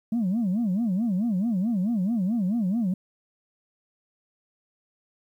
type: tone with vibrato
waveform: sine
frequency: 207.7 Hz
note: G#3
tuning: in tune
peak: -20 dBFS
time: 0.12-2.94 s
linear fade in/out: 5 ms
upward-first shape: sine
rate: 4.6 Hz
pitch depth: 260 cents each way
effects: tanh soft clip ceiling -20 dBFS + 10-bit